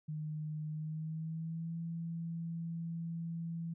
sine tone with pitch glide, 153.6 to 166.54 Hz, D#3 to E3, -22 to +18 cents, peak -37 dBFS, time 0.08-3.74 s, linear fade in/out 10 ms, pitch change +140 cents, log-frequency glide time 0.69-1.77 s, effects none

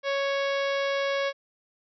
harmonic tone with a mistuned harmonic, 554.4 Hz, C#5, in tune, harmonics 1 / 2 / 3 / 4 / 5 / 6 / 7 / 8 / 9 / 10, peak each -26 / -34 / -34 / -35 / -42 / -39 / -43 / -47 / -46 / -48 dBFS, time 0.03-1.33 s, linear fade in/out 50 ms, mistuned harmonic 10, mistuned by +22 cents, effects none

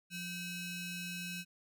sawtooth ring-modulated tone, 1367 Hz, F6, 37 cents flat, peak -33 dBFS, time 0.1-1.45 s, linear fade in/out 50 ms, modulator 1190 Hz, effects none

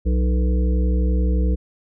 harmonic tone with a mistuned harmonic, 61.6 Hz, B1, 4 cents flat, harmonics 1 / 3 / 5 / 7 / 8, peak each -16 / -26 / -30 / -33 / -34 dBFS, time 0.05-1.56 s, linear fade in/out 20 ms, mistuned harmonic 7, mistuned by +40 cents, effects none

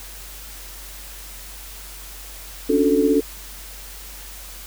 sine chord, D major seventh, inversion third, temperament equal with one note detuned, 277.2 / 293.7 / 362.8 / 440 Hz, C#4 / D4 / F#4 / A4, 0 / 0 / -34 / 0 cents, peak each -20 / -20 / -24 / -18 dBFS, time 2.69-3.21 s, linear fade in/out 10 ms, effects added 47 Hz sine -39 dBFS peak until 4.66 s + white hiss -39 dBFS RMS until 4.66 s

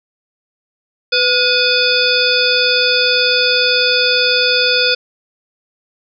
harmonic tone with a mistuned harmonic, 499.1 Hz, B4, 18 cents sharp, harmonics 1 / 3 / 5 / 7 / 9 / 10, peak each -18 / -18 / -18 / -18 / -18 / -18 dBFS, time 1.12-4.95 s, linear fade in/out 10 ms, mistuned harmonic 3, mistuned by -65 cents, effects none

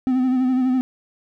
triangle tone with vibrato, 256.3 Hz, C4, 36 cents flat, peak -14 dBFS, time 0.07-0.81 s, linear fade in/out 0 ms, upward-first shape sine, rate 12 Hz, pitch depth 40 cents each way, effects none

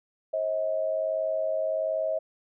sine tone pair together, 535.7 / 637 Hz, C5 / D#5, +41 / +41 cents, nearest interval minor third, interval 300 cents, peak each -31 / -26 dBFS, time 0.33-2.19 s, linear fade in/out 10 ms, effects none

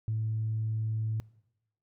sine tone, 110 Hz, A2, in tune, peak -27 dBFS, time 0.08-1.2 s, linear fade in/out 0 ms, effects noise-tail reverb RT60 0.9 s tail -23 dB re dry + tanh soft clip ceiling -23 dBFS

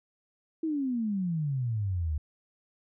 sine exponential sweep, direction down, 329.6 to 72.8 Hz, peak -27 dBFS, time 0.63-2.18 s, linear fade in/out 5 ms, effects none

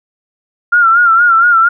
sine tone with vibrato, 1385 Hz, F6, 15 cents flat, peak -5 dBFS, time 0.72-1.69 s, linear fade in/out 10 ms, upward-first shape sine, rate 4.3 Hz, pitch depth 75 cents each way, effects none

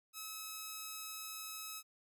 5% pulse tone, 1287 Hz, E6, 42 cents flat, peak -32 dBFS, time 0.13-1.83 s, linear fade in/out 50 ms, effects none

